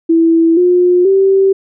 sine tone with pitch steps, 329.6 / 357.4 / 387.5 Hz, E4 / F4 / G4, 0 / +40 / -20 cents, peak -6 dBFS, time 0.09-1.53 s, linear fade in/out 10 ms, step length 480 ms, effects none

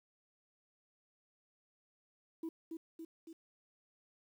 sine tone with echo, 326.5 Hz, E4, 17 cents flat, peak -36 dBFS, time 2.43-2.49 s, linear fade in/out 5 ms, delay 280 ms, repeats 3, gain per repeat -4 dB, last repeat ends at 3.33 s, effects tanh soft clip ceiling -36 dBFS + 11-bit

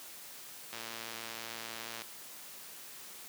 click train, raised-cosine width 0.2 ms, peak -24 dBFS, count 148, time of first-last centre 0.73-2.019 s, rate 114 Hz, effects white hiss -49 dBFS RMS until 3.28 s + high-pass 150 Hz 12 dB/octave

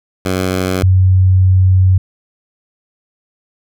10% pulse / sine tone pair in turn, 92.9 / 93.36 Hz, F#2 / F#2, +7 / +16 cents, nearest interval unison, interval 9 cents, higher second, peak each -6 dBFS, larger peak neither, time 0.25-0.83 / 0.83-1.98 s, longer second, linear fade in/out 5 ms, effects none

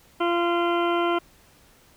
harmonic tone, 344.6 Hz, F4, 23 cents flat, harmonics 1 / 2 / 3 / 4 / 6 / 7 / 8 / 9, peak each -23 / -27 / -28 / -29 / -38 / -40 / -40 / -36 dBFS, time 0.2-1.19 s, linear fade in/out 10 ms, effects pink hiss -56 dBFS RMS until 1.96 s

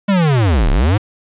square linear two-way sweep, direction down then up, 206.7 to 30.24 to 110.7 Hz, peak -11 dBFS, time 0.08-0.98 s, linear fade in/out 10 ms, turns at 0.7 s, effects resampled to 8000 Hz + 8-bit

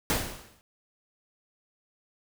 pink noise with exponential decay, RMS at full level -24 dBFS, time 0.1-0.61 s, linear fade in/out 0 ms, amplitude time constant 110 ms, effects none

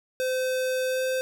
square tone with pitch glide, 514 to 517.9 Hz, C5 to C5, -31 to -18 cents, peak -25 dBFS, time 0.2-1.21 s, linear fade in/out 0 ms, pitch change +13 cents, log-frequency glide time 0.87-1.03 s, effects none

